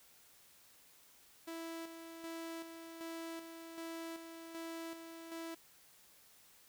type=tone with tremolo; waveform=sawtooth; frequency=329.6 Hz; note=E4; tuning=in tune; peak=-39 dBFS; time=1.47-5.55 s; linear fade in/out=10 ms; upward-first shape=square; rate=1.3 Hz; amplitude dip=50%; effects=white hiss -64 dBFS RMS until 6.68 s